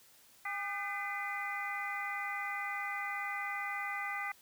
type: harmonic tone with a mistuned harmonic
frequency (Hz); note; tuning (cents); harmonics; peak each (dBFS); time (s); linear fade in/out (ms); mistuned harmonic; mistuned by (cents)
403.9; G#4; -48; 2 / 3 / 4 / 5 / 6; -42 / -42 / -46 / -38 / -47; 0.45-4.32; 5; 4; -88
effects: white hiss -62 dBFS RMS until 4.41 s